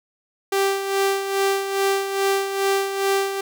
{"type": "tone with tremolo", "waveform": "sawtooth", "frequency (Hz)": 392, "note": "G4", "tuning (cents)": 0, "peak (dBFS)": -13, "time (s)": [0.52, 3.41], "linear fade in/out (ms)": 5, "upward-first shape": "sine", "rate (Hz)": 2.4, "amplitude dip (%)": 60, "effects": []}